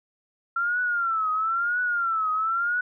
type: tone with vibrato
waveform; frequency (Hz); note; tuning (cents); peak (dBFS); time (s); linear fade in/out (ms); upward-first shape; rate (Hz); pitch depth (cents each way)
sine; 1364; F6; -41; -22; 0.56-2.81; 5; triangle; 1; 150
effects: none